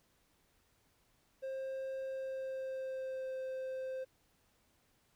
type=tone with pitch glide; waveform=triangle; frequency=531 to 522.2 Hz; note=C5 to C5; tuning=+25 to -3 cents; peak=-36 dBFS; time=1.42-4.05 s; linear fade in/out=20 ms; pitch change=-28 cents; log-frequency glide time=2.04-3.38 s; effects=pink hiss -73 dBFS RMS until 5.15 s